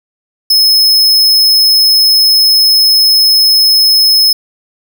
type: tone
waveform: 45% pulse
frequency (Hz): 5180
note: E8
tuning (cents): -31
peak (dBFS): -5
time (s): 0.5-4.33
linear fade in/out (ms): 5
effects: none